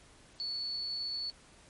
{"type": "tone", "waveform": "sine", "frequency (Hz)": 4435, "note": "C#8", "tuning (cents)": 0, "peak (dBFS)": -34, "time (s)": [0.4, 1.3], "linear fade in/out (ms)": 0, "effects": ["pink hiss -59 dBFS RMS until 1.69 s", "MP3 48 kbps"]}